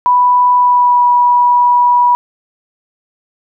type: tone with pitch glide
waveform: sine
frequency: 987.8 to 974.2 Hz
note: B5 to B5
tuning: 0 to -24 cents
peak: -6 dBFS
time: 0.06-2.15 s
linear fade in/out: 0 ms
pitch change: -24 cents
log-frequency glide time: 0.55-1.06 s
effects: none